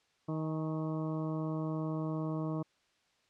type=harmonic tone with a mistuned harmonic; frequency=157.3 Hz; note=D#3; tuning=19 cents sharp; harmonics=1 / 2 / 3 / 4 / 5 / 6 / 7 / 8; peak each=-35 / -37 / -45 / -44 / -53 / -52 / -47 / -57 dBFS; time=0.28-2.63 s; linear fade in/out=10 ms; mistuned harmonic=5; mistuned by=+73 cents; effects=white hiss -72 dBFS RMS until 3.29 s + low-pass 5000 Hz 12 dB/octave